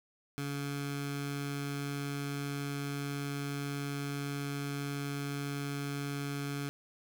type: tone with notch filter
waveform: 15% pulse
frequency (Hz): 141.7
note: C#3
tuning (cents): +38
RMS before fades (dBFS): -37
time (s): 0.38-6.69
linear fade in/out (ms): 0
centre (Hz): 550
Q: 1.2
effects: 10-bit